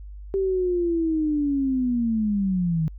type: linear sweep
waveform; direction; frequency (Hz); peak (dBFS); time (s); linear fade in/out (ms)
sine; down; 392 to 154.1; -20; 0.34-2.88; 0
effects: added 50 Hz sine -36 dBFS peak until 2.98 s